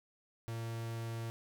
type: tone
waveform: 45% pulse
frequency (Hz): 114.7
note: A#2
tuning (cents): -28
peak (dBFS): -38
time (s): 0.48-1.3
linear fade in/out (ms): 0
effects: none